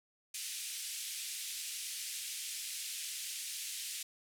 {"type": "band-pass noise", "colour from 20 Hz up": "white", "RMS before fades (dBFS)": -42, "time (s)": [0.34, 4.03], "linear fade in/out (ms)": 5, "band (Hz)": [2300, 11000], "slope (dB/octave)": 24, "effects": []}